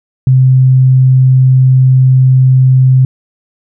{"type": "tone", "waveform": "sine", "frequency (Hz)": 130, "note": "C3", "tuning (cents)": -11, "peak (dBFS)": -3, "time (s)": [0.27, 3.05], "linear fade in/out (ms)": 2, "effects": []}